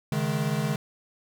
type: chord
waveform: square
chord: C# suspended second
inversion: none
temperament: equal with one note detuned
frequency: 138.59 / 155.56 / 211.3 Hz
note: C#3 / D#3 / G#3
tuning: 0 / 0 / +30 cents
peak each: -30 / -29 / -31 dBFS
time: 0.12-0.76 s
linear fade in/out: 2 ms
effects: none